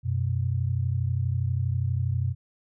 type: tone pair together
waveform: sine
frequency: 92.82 / 125.2 Hz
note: F#2 / B2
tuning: +6 / +24 cents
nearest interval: perfect fourth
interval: 518 cents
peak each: -26 dBFS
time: 0.03-2.35 s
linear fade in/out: 50 ms
effects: none